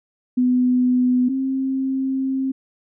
sine tone pair in turn, 250.3 / 265.8 Hz, B3 / C4, +23 / +27 cents, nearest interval minor second, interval 104 cents, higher second, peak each -14 / -19 dBFS, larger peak first, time 0.37-1.29 / 1.29-2.52 s, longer second, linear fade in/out 10 ms, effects none

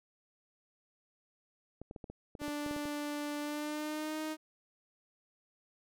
clicks, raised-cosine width 2 ms, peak -31 dBFS, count 12, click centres 1.816 / 1.911 / 1.962 / 2.042 / 2.1 / 2.352 / 2.417 / 2.481 / 2.663 / 2.711 / 2.764 / 2.855 s
sawtooth tone with pitch glide, 293.7 to 311.2 Hz, D4 to D#4, 0 to 0 cents, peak -32 dBFS, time 2.39-4.37 s, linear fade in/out 50 ms, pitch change +100 cents, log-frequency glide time 3.4-4.2 s
effects none

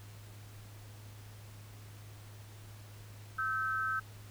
sine tone pair together, 1300 / 1546 Hz, E6 / G6, -24 / -24 cents, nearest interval minor third, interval 300 cents, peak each -34 / -34 dBFS, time 3.38-4 s, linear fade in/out 10 ms, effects added 104 Hz sine -49 dBFS peak until 4.3 s + pink hiss -57 dBFS RMS until 4.3 s

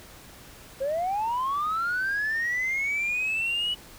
sine linear sweep, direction up, 520 to 2960 Hz, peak -23 dBFS, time 0.8-3.75 s, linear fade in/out 20 ms, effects tanh soft clip ceiling -22 dBFS + pink hiss -48 dBFS RMS until 3.98 s

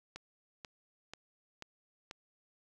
click train, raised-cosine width 0.2 ms, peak -27 dBFS, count 5, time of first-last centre 0.16-2.111 s, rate 2.05 Hz, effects none

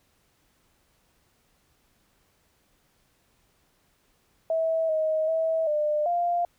sine tone with pitch steps, 649 / 629 / 647 / 600 / 697 Hz, E5 / D#5 / E5 / D5 / F5, -27 / +19 / -32 / +37 / -4 cents, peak -22 dBFS, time 4.5-6.45 s, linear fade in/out 2 ms, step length 390 ms, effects pink hiss -67 dBFS RMS until 6.58 s

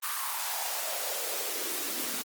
white noise with high-pass filter sweep, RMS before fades -33 dBFS, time 0.02-2.23 s, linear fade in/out 20 ms, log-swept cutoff 1200 to 240 Hz, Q 3.8, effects Opus 24 kbps

